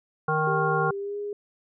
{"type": "harmonic tone", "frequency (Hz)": 155.56, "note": "D#3", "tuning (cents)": 0, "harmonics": [1, 3, 5, 7, 9], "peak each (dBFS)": [-28, -28, -28, -28, -28], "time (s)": [0.28, 0.91], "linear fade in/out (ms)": 5}
{"type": "tone with pitch glide", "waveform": "sine", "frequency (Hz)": [397.3, 410.6], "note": ["G4", "G#4"], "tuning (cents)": [23, -20], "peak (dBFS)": -29, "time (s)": [0.47, 1.33], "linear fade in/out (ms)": 2, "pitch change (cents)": 57, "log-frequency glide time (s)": [0.97, 1.18]}
{"effects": []}